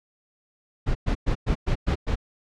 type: noise bursts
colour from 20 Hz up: brown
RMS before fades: -22 dBFS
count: 7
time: 0.86-2.157 s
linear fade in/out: 20 ms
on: 91 ms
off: 110 ms
effects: low-pass 5000 Hz 12 dB/octave